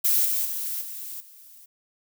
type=noise with level steps; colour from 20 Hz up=violet; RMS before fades=-21 / -25 / -30 / -36 / -49 dBFS; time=0.04-1.66 s; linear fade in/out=10 ms; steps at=0.25 / 0.45 / 0.81 / 1.2 s; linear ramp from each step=5 ms; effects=none